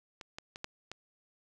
clicks, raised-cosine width 0.2 ms, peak -27 / -24 / -26 / -20 / -24 dBFS, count 5, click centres 0.212 / 0.385 / 0.559 / 0.644 / 0.916 s, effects none

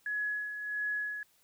sine tone with tremolo, 1687 Hz, G#6, 27 cents sharp, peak -30 dBFS, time 0.06-1.23 s, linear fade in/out 2 ms, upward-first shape sine, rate 1.5 Hz, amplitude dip 55%, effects white hiss -68 dBFS RMS until 1.43 s

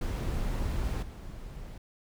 brown noise with level steps, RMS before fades -31 / -42 dBFS, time 0.01-1.78 s, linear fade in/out 5 ms, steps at 1.02 s, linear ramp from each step 10 ms, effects none

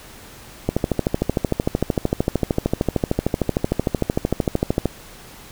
click train, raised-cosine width 2 ms, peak -4 dBFS, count 56, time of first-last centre 0.69-4.857 s, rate 13.2 Hz, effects pink hiss -42 dBFS RMS until 5.51 s

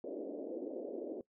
pink band-pass noise, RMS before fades -42 dBFS, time 0.04-1.21 s, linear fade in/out 2 ms, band 270 to 580 Hz, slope 48 dB/octave, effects noise-tail reverb RT60 0.1 s tail -20 dB re dry

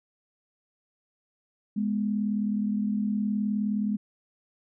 sine tone pair together, 207.9 / 247.2 Hz, G#3 / B3, +2 / +2 cents, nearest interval minor third, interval 300 cents, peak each -25 / -32 dBFS, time 1.76-3.97 s, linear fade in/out 10 ms, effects none

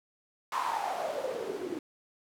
white noise with band-pass filter sweep, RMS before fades -34 dBFS, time 0.52-1.79 s, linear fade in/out 2 ms, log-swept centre 1100 to 310 Hz, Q 6.6, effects none

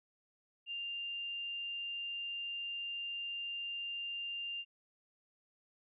sine tone, 2794 Hz, F7, in tune, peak -38 dBFS, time 0.66-4.65 s, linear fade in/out 50 ms, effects none

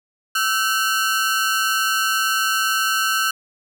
sawtooth ring-modulated tone, 1429 Hz, F6, 39 cents sharp, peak -11 dBFS, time 0.35-3.31 s, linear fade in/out 5 ms, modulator 109 Hz, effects none

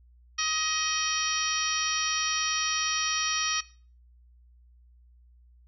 harmonic tone, 629 Hz, D#5, 19 cents sharp, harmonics 2 / 3 / 4 / 5 / 6 / 7 / 8 / 9, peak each -33 / -35 / -34 / -34 / -39 / -36 / -39 / -30 dBFS, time 0.38-3.61 s, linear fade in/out 10 ms, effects noise-tail reverb RT60 0.4 s tail -19 dB re dry + added 60 Hz sine -54 dBFS peak until 5.67 s

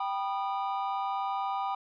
triangle chord, G augmented, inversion none, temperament just, 784 / 980 / 1225 Hz, G5 / B5 / D#6, 0 / -14 / -27 cents, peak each -30 / -33 / -34 dBFS, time 0-1.75 s, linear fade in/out 5 ms, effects resampled to 11025 Hz

